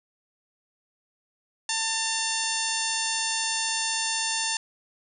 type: harmonic tone with a mistuned harmonic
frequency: 892 Hz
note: A5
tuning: 23 cents sharp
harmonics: 1 / 2 / 3 / 4 / 5 / 6 / 7 / 8 / 10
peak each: -34 / -34 / -34 / -34 / -34 / -34 / -34 / -34 / -34 dBFS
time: 1.69-4.57 s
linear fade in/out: 2 ms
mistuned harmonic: 3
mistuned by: +44 cents
effects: none